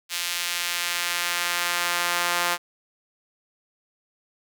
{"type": "tone with high-pass filter sweep", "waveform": "sawtooth", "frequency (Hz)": 174.61, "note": "F3", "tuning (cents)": 0, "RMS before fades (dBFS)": -26, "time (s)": [0.09, 2.58], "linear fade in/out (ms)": 50, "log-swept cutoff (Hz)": [2900, 1000], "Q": 0.88, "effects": []}